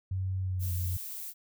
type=tone with pitch glide; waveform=sine; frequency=94.2 to 89.95 Hz; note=F#2 to F#2; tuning=+32 to -48 cents; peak=-29 dBFS; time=0.11-0.97 s; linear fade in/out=5 ms; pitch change=-80 cents; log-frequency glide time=0.4-0.74 s
type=noise; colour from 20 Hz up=violet; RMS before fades=-40 dBFS; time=0.59-1.34 s; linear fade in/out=50 ms
effects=none